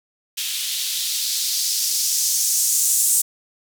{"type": "noise with band-pass filter sweep", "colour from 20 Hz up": "violet", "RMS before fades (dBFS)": -21, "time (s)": [0.37, 3.22], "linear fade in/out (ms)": 10, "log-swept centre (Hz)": [3100, 8000], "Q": 2, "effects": []}